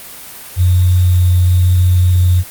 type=tone with sample-and-hold; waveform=sine; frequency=89.9 Hz; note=F#2; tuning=49 cents flat; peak=-7 dBFS; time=0.56-2.44 s; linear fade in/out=50 ms; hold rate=3675 Hz; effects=white hiss -32 dBFS RMS until 2.5 s + Opus 32 kbps